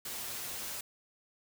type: noise with comb filter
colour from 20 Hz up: white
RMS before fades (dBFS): -40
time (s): 0.05-0.81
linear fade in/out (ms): 5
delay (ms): 8.4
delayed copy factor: +0.5
effects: none